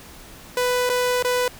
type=tone with dropouts; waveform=sawtooth; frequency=496.2 Hz; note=B4; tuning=8 cents sharp; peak=-15 dBFS; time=0.57-1.48 s; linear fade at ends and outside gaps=2 ms; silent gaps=0.893-0.898 / 1.226-1.247 s; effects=pink hiss -43 dBFS RMS until 1.59 s